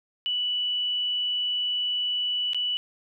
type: tone with dropouts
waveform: sine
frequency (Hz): 2960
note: F#7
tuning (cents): 0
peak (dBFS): -24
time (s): 0.26-2.77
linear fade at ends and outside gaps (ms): 0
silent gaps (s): 2.533-2.546
effects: none